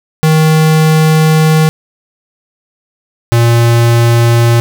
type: tone pair in turn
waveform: square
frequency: 157.2 / 117.47 Hz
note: D#3 / A#2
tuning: +18 / +14 cents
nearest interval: perfect fourth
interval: 504 cents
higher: first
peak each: -6 dBFS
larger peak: neither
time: 0.23-1.69 / 3.32-4.6 s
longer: first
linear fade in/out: 0 ms
effects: none